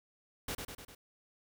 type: noise with echo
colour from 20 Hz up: pink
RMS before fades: -38 dBFS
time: 0.48-0.55 s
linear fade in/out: 5 ms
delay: 100 ms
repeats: 4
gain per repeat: -4 dB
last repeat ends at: 0.95 s
effects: none